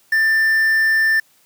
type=tone with quantisation; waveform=triangle; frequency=1780 Hz; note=A6; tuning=20 cents sharp; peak=-11 dBFS; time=0.12-1.2 s; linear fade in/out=5 ms; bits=6; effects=white hiss -56 dBFS RMS until 1.45 s + high-pass 80 Hz 12 dB/octave